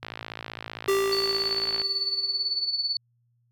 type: click train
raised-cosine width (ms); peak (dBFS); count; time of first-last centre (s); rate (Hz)
0.3; -18; 100; 0.03-1.817; 55.4
type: tone with exponential decay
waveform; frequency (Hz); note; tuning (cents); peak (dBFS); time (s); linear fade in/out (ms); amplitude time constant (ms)
square; 392; G4; 0; -20; 0.88-2.68; 5; 390
type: tone with tremolo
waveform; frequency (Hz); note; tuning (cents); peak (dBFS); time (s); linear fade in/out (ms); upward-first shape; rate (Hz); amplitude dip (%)
sine; 4466; C#8; +12; -22; 1.12-2.97; 2; sine; 18; 65
effects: added 119 Hz sine -65 dBFS peak until 3.51 s